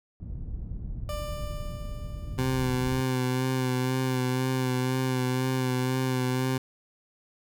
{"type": "low-pass noise", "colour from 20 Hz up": "pink", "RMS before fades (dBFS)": -35, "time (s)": [0.2, 3.01], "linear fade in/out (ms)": 0, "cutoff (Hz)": 130, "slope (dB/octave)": 12}
{"type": "tone with exponential decay", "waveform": "30% pulse", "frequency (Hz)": 593, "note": "D5", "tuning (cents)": 17, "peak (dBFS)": -30, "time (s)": [1.09, 3.67], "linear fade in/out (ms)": 1, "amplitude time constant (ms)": 560}
{"type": "tone with vibrato", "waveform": "20% pulse", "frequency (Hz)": 128.6, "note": "C3", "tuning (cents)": -30, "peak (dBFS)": -20, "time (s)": [2.38, 6.58], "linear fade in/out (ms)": 5, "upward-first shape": "sine", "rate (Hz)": 2, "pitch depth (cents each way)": 24}
{"effects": []}